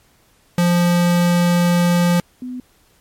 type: tone pair in turn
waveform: square / sine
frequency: 174.61 / 251 Hz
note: F3 / B3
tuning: 0 / +28 cents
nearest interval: tritone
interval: 628 cents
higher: second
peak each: -13 / -25 dBFS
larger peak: first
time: 0.58-2.2 / 2.42-2.6 s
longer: first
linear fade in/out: 2 ms
effects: pink hiss -56 dBFS RMS until 3 s + MP3 64 kbps